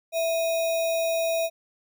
sine tone with sample-and-hold, 659.3 Hz, E5, in tune, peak -22 dBFS, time 0.12-1.5 s, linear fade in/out 50 ms, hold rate 3150 Hz, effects none

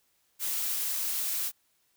blue noise, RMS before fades -31 dBFS, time 0.39-1.52 s, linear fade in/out 50 ms, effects white hiss -71 dBFS RMS until 1.96 s

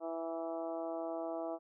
harmonic tone with a mistuned harmonic, 164.8 Hz, E3, in tune, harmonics 2 / 3 / 4 / 5 / 6 / 7 / 8, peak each -42 / -46 / -39 / -47 / -53 / -52 / -57 dBFS, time 0-1.59 s, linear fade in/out 50 ms, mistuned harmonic 6, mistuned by -21 cents, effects none

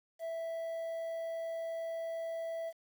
triangle tone, 659.3 Hz, E5, in tune, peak -34 dBFS, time 0.19-2.73 s, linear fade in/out 50 ms, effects 10-bit

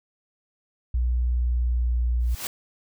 sine tone with pitch glide, 60.8 to 60.1 Hz, B1 to B1, -26 to -46 cents, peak -20 dBFS, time 0.94-2.35 s, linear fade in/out 5 ms, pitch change -20 cents, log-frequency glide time 1.27-1.98 s
white noise with exponential growth, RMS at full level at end -27 dBFS, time 2.2-2.47 s, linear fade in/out 1 ms, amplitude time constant 58 ms
effects none

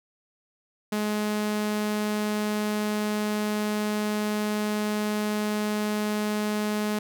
sawtooth tone, 210.8 Hz, G#3, 26 cents sharp, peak -21 dBFS, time 0.92-6.99 s, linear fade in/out 5 ms, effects none

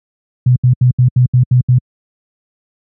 sine tone bursts, 125.2 Hz, B2, 24 cents sharp, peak -5 dBFS, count 8, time 0.46-1.785 s, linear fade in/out 5 ms, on 100 ms, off 75 ms, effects high-pass 80 Hz 12 dB/octave

